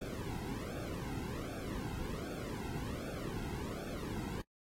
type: noise with flanger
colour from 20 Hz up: brown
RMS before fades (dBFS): -41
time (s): 0.01-4.42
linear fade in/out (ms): 10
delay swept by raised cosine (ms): 1 to 1.74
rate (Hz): 1.3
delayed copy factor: -1
effects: noise-tail reverb RT60 0.1 s tail -25 dB re dry + AAC 48 kbps